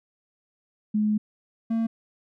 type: tone pair in turn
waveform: sine / triangle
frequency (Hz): 212.1 / 226.7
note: G#3 / A#3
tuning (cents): +37 / -48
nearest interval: minor second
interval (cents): 115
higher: second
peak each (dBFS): -20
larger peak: neither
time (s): 0.94-1.18 / 1.7-1.87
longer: first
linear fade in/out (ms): 10
effects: none